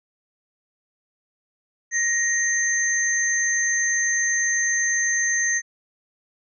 sine tone pair together, 1878 / 6270 Hz, A#6 / G8, +12 / -1 cents, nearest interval octave + major sixth, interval 2087 cents, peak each -21 / -23 dBFS, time 1.91-5.62 s, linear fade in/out 50 ms, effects none

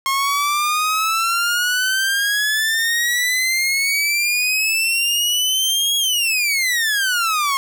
sawtooth exponential two-way sweep, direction up then down, 1075 to 3322 to 1075 Hz, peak -13 dBFS, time 0.06-7.57 s, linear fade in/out 0 ms, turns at 5.97 s, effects none

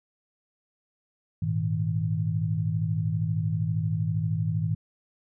sine chord, Ab suspended second, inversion none, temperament equal with one note detuned, 103.83 / 116.54 / 158.74 Hz, Ab2 / Bb2 / Eb3, 0 / 0 / +35 cents, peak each -28 / -31 / -27 dBFS, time 1.42-4.75 s, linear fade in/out 5 ms, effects none

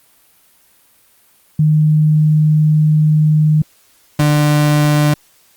sine / 35% pulse tone pair in turn, 153.5 / 148.7 Hz, D#3 / D3, -23 / +22 cents, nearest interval minor second, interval 55 cents, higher first, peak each -8 dBFS, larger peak neither, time 1.59-3.62 / 4.19-5.14 s, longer first, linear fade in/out 5 ms, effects white hiss -52 dBFS RMS until 5.56 s + Opus 32 kbps

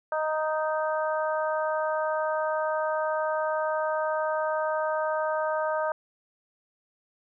harmonic tone, 311 Hz, D#4, 1 cent flat, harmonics 2 / 3 / 4 / 5, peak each -27 / -31 / -33 / -35 dBFS, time 0.12-5.92 s, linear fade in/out 2 ms, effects none

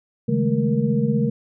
sine tone cluster, 137.4 / 157 / 203.3 / 219.1 / 469.2 Hz, C#3 / D#3 / G#3 / A3 / A#4, -15 / +16 / -37 / -7 / +11 cents, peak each -23 / -25 / -25 / -21 / -26 dBFS, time 0.28-1.3 s, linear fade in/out 10 ms, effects none

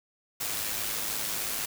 white noise with amplitude modulation, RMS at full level -30 dBFS, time 0.4-1.66 s, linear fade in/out 10 ms, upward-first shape sine, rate 106 Hz, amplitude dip 45%, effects none

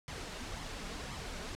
pink noise with flanger, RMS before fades -42 dBFS, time 0.08-1.55 s, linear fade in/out 0 ms, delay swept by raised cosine 0.93 to 4.93 ms, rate 1.9 Hz, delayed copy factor +0.5, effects low-pass 7000 Hz 12 dB/octave

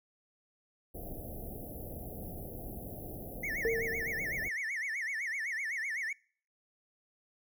pink band-stop noise, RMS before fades -43 dBFS, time 0.94-4.49 s, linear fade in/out 10 ms, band 760 to 11000 Hz, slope 96 dB/octave
triangle tone with vibrato, 1979 Hz, B6, 3 cents sharp, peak -32 dBFS, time 3.43-6.13 s, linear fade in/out 5 ms, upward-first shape sine, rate 7.9 Hz, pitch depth 220 cents each way
sine tone with exponential decay, 456.1 Hz, A#4, 38 cents flat, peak -26 dBFS, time 3.65-4.53 s, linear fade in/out 0 ms, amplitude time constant 190 ms
effects noise-tail reverb RT60 0.5 s tail -24 dB re dry

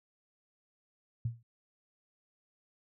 sine tone with exponential decay, 116.54 Hz, A#2, in tune, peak -27 dBFS, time 1.25-1.43 s, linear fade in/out 5 ms, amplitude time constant 38 ms, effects none

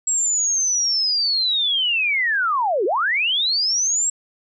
sine linear two-way sweep, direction down then up, 7680 to 338 to 7680 Hz, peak -17 dBFS, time 0.07-4.1 s, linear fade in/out 5 ms, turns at 2.85 s, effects none

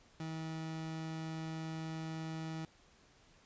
30% pulse tone, 160.2 Hz, E3, 49 cents flat, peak -37 dBFS, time 0.2-2.65 s, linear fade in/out 2 ms, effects pink hiss -65 dBFS RMS until 3.45 s + resampled to 16000 Hz

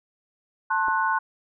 sine chord, F# diminished, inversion first, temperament just, 888 / 1065.6 / 1480 Hz, A5 / C6 / F#6, +16 / +31 / 0 cents, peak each -25 dBFS, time 0.7-1.19 s, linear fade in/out 10 ms
clicks, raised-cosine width 1 ms, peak -25 dBFS, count 2, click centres 0.882 / 0.885 s
effects none

